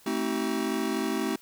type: chord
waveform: square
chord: A diminished seventh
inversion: none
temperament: just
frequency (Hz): 220 / 264 / 316.8 / 380.2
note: A3 / C4 / Eb4 / Gb4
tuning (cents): 0 / +16 / +31 / +47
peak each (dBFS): -33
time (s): 0.06-1.36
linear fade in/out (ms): 5
effects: white hiss -56 dBFS RMS until 1.41 s